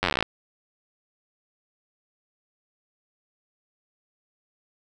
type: slowing click train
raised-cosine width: 0.3 ms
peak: -6 dBFS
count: 15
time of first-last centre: 0.03-0.226 s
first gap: 10 ms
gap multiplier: 1.05
effects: none